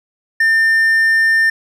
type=tone; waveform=triangle; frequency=1800 Hz; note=A6; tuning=39 cents sharp; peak=-8 dBFS; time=0.4-1.5 s; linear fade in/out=5 ms; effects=none